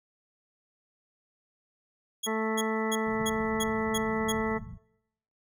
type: tone bursts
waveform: 20% pulse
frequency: 3322 Hz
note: G#7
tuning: in tune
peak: -24 dBFS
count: 7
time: 2.23-4.324 s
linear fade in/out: 10 ms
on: 42 ms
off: 300 ms
type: harmonic tone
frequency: 220 Hz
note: A3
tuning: in tune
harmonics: 1 / 2 / 3 / 4 / 5 / 6 / 8 / 9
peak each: -32 / -31 / -39 / -36 / -39 / -39 / -44 / -37 dBFS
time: 2.26-4.59 s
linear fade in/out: 20 ms
type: low-pass noise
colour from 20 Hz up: white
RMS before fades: -43 dBFS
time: 3.06-4.78 s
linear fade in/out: 10 ms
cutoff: 210 Hz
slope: 96 dB/octave
effects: noise-tail reverb RT60 0.8 s tail -22 dB re dry